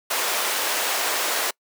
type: high-pass noise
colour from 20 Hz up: pink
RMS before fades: -24 dBFS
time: 0.1-1.51 s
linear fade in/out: 10 ms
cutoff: 560 Hz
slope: 12 dB/octave
effects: noise-tail reverb RT60 0.1 s tail -26 dB re dry + high-pass 300 Hz 12 dB/octave